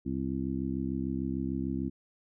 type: harmonic tone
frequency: 66.7 Hz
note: C2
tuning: 34 cents sharp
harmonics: 1 / 2 / 3 / 4 / 5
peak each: -39 / -39 / -35 / -34 / -38 dBFS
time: 0.05-1.9 s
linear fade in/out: 20 ms
effects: none